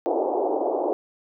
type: band-pass noise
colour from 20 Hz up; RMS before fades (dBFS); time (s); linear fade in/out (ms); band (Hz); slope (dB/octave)
pink; -24; 0.06-0.93; 0; 320 to 840; 48
effects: none